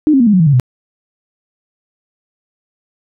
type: tone with pitch steps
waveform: sine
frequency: 305.4 / 269 / 236.9 / 208.6 / 183.7 / 161.78 / 142.47 / 125.47 Hz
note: D#4 / C4 / A#3 / G#3 / F#3 / E3 / C#3 / B2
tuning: -32 / +48 / +28 / +8 / -12 / -32 / +48 / +28 cents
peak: -6 dBFS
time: 0.07-0.598 s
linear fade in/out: 0 ms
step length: 66 ms
effects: none